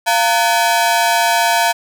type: ring-modulated tone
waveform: sawtooth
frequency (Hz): 805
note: G5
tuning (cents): +46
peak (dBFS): -5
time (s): 0.06-1.73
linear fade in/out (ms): 20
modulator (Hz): 112
effects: none